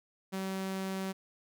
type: tone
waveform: sawtooth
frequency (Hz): 191.1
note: G3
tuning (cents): -44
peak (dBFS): -30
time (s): 0.32-1.13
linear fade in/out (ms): 20
effects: none